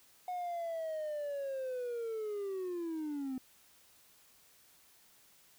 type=linear sweep; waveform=triangle; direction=down; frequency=730 to 254.6 Hz; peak=-33 dBFS; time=0.28-3.38 s; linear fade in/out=2 ms; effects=tanh soft clip ceiling -30 dBFS + white hiss -64 dBFS RMS until 5.58 s